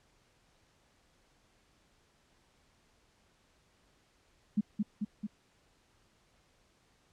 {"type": "tone with echo", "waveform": "sine", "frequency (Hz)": 209.3, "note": "G#3", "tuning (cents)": 14, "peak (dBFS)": -24, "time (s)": [4.57, 4.61], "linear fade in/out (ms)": 10, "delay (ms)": 220, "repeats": 3, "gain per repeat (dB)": -3, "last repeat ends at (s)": 5.27, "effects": ["pink hiss -69 dBFS RMS until 7.12 s", "low-pass 8000 Hz 12 dB/octave"]}